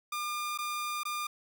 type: tone with dropouts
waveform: sawtooth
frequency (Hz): 1204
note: D6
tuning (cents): +43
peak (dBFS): -29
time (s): 0.12-1.27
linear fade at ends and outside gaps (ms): 5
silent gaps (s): 0.577-0.586 / 1.034-1.052
effects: none